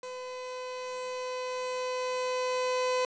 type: tone with level ramp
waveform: 30% pulse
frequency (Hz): 506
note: B4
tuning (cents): +42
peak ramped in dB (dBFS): -36 to -23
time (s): 0.03-3.05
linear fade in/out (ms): 2
effects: resampled to 16000 Hz + 9-bit